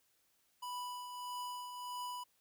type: tone with tremolo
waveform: square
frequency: 987.8 Hz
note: B5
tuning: in tune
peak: -40 dBFS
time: 0.62-2.24 s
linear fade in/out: 10 ms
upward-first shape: triangle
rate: 1.6 Hz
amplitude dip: 50%
effects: white hiss -75 dBFS RMS until 2.4 s